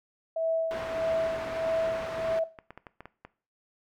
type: tone with tremolo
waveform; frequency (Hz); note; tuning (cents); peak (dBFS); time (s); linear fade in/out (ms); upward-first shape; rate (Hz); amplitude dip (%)
sine; 652; E5; -19; -24; 0.36-2.44; 5; sine; 1.6; 70
type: low-pass noise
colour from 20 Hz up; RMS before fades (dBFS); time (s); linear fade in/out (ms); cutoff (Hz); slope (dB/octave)
white; -39; 0.71-2.39; 0; 1500; 12
type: clicks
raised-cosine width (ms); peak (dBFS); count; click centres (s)
0.5; -28; 11; 1.94 / 2.033 / 2.202 / 2.319 / 2.588 / 2.706 / 2.776 / 2.868 / 3.006 / 3.056 / 3.25
effects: noise-tail reverb RT60 0.4 s tail -18 dB re dry